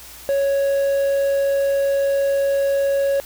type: tone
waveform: triangle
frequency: 554.4 Hz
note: C#5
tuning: in tune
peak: -14 dBFS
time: 0.29-3.2 s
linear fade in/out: 0 ms
effects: added 60 Hz sine -48 dBFS peak until 3.25 s + white hiss -40 dBFS RMS until 3.25 s